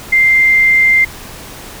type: tone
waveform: sine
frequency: 2093 Hz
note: C7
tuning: in tune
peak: -6 dBFS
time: 0.12-1.05 s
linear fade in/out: 10 ms
effects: pink hiss -31 dBFS RMS until 1.8 s